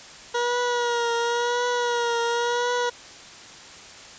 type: tone with vibrato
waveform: 20% pulse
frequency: 477.9 Hz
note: A#4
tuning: 43 cents sharp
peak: -17 dBFS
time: 0.34-2.9 s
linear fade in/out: 10 ms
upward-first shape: triangle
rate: 0.94 Hz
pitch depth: 43 cents each way
effects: white hiss -43 dBFS RMS until 4.18 s + resampled to 16000 Hz